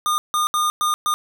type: tone bursts at uneven times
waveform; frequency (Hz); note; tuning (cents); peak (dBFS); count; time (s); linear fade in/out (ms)
square; 1217; D#6; -39; -18; 5; 0.06-0.18 / 0.34-0.47 / 0.54-0.7 / 0.81-0.94 / 1.06-1.14; 0
effects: none